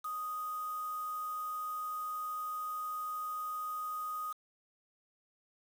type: tone with quantisation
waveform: sine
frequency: 1244.5 Hz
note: D#6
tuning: in tune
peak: -36 dBFS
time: 0.04-4.33 s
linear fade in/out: 10 ms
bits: 8
effects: none